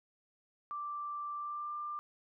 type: tone with pitch glide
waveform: sine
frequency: 1174.7 to 1190.4 Hz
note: D6 to D6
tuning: 0 to +23 cents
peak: -37 dBFS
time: 0.71-1.99 s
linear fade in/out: 0 ms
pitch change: +23 cents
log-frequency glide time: 1.36-1.73 s
effects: none